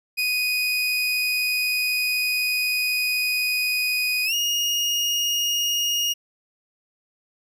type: tone with pitch glide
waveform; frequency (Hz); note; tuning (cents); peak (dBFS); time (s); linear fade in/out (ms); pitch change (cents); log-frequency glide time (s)
30% pulse; 2489 to 2859; D#7 to F7; 0 to +40; -18; 0.17-6.14; 20; +240; 4.25-4.34
effects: none